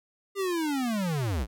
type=linear sweep; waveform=square; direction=down; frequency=404.2 to 48.76 Hz; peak=-27 dBFS; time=0.35-1.47 s; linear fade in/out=50 ms; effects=none